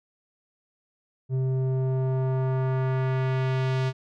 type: tone with low-pass filter sweep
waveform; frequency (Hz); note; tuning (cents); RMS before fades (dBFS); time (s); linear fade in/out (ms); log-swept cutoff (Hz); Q
square; 130.81; C3; 0; -25; 1.29-3.93; 50; 310 to 4500; 0.91
effects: none